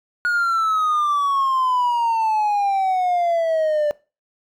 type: exponential sweep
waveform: triangle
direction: down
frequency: 1450 to 587.3 Hz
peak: -14 dBFS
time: 0.25-3.91 s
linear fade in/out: 0 ms
effects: noise-tail reverb RT60 0.3 s tail -21 dB re dry + tanh soft clip ceiling -10 dBFS